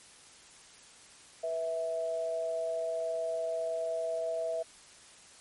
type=tone pair together; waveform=sine; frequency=490 / 654.5 Hz; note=B4 / E5; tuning=-14 / -13 cents; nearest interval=perfect fourth; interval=501 cents; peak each=-38 / -31 dBFS; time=1.43-4.63 s; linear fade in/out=10 ms; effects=white hiss -55 dBFS RMS until 5.4 s + MP3 48 kbps